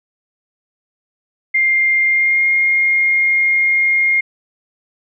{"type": "tone with pitch glide", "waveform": "sine", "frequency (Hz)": [2108, 2131], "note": ["C7", "C7"], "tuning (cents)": [12, 31], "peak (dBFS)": -11, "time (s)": [1.54, 4.21], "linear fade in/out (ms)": 10, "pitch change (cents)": 19, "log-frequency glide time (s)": [2.07, 2.46], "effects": []}